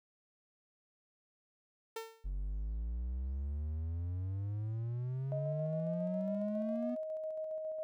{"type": "tone with exponential decay", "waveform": "sawtooth", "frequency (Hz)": 450, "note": "A4", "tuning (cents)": 39, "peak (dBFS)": -33, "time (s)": [1.96, 2.29], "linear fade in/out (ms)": 5, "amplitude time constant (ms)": 71}
{"type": "exponential sweep", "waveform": "triangle", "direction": "up", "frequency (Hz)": [45.45, 247.7], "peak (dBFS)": -33, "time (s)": [2.24, 6.96], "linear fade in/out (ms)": 20}
{"type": "tone with tremolo", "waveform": "sine", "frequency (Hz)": 628, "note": "D#5", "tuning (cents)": 16, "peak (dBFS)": -36, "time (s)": [5.32, 7.83], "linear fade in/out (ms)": 0, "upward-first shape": "square", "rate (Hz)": 7.3, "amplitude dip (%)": 25}
{"effects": []}